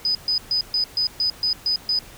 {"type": "tone bursts", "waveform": "sine", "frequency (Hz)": 4992, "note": "D#8", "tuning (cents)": 5, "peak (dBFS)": -18, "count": 9, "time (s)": [0.05, 1.99], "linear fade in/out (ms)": 2, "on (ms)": 100, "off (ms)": 130, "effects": ["pink hiss -44 dBFS RMS until 2.17 s"]}